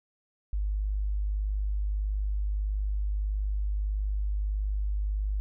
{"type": "tone", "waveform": "sine", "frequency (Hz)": 50.8, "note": "G#1", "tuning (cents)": -38, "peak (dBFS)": -26, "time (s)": [0.53, 5.4], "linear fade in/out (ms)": 0, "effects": []}